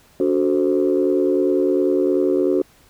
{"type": "chord", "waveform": "sine", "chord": "D dominant seventh", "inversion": "none", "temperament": "equal with one note detuned", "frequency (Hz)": [287.1, 370, 440, 523.3], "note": ["D4", "F#4", "A4", "C5"], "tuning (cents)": [-39, 0, 0, 0], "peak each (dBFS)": [-20, -17, -23, -23], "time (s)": [0.2, 2.62], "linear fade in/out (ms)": 2, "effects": ["tanh soft clip ceiling -7 dBFS", "pink hiss -53 dBFS RMS until 2.89 s"]}